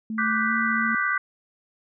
sine tone with pitch glide, 220 to 225.4 Hz, A3 to A3, 0 to +42 cents, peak -27 dBFS, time 0.1-0.95 s, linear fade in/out 2 ms, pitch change +42 cents, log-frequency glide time 0.44-0.53 s
sine chord, G major seventh, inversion second, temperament equal with one note detuned, 1174.7 / 1480 / 1554.5 / 1975.5 Hz, D6 / F#6 / G6 / B6, 0 / 0 / -15 / 0 cents, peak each -27 dBFS, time 0.18-1.18 s, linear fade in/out 5 ms
effects none

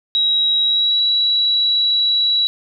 sine tone with pitch glide, 3848 to 3911 Hz, B7 to B7, -46 to -18 cents, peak -13 dBFS, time 0.15-2.47 s, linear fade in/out 0 ms, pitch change +28 cents, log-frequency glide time 0.62-1.02 s, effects none

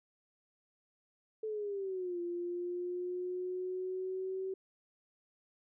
sine exponential two-way sweep, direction down then up, 440 to 346.4 to 381.4 Hz, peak -35 dBFS, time 1.43-4.54 s, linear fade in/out 5 ms, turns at 2.2 s, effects none

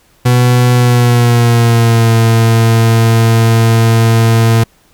40% pulse tone with pitch glide, 123.47 to 113.88 Hz, B2 to A#2, 0 to -40 cents, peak -5 dBFS, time 0.25-4.64 s, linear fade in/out 10 ms, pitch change -140 cents, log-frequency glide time 0.72-2.13 s, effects pink hiss -50 dBFS RMS until 4.93 s

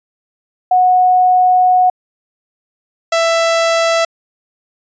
sine / sawtooth tone pair in turn, 733 / 663.4 Hz, F#5 / E5, -16 / +11 cents, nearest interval major second, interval 173 cents, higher first, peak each -7 dBFS, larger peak neither, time 0.71-1.9 / 3.12-4.05 s, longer first, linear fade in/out 5 ms, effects resampled to 16000 Hz

